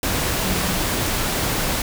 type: tone in noise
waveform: sine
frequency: 185 Hz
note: F#3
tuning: in tune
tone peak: -27 dBFS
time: 0.45-0.77 s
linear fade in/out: 2 ms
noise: pink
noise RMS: -22 dBFS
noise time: 0.03-1.82 s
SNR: -8 dB
effects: none